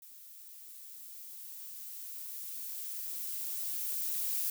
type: noise with level ramp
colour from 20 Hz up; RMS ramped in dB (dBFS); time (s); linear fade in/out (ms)
violet; -53 to -33; 0.02-4.5; 2
effects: none